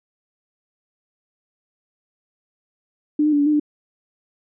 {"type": "tone with pitch steps", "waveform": "sine", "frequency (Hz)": [299, 303.7, 290.6, 287, 302.4, 296.9], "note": ["D4", "D#4", "D4", "D4", "D#4", "D4"], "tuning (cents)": [31, -42, -18, -40, -49, 19], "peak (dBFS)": -14, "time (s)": [3.19, 3.598], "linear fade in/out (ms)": 5, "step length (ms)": 68, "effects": []}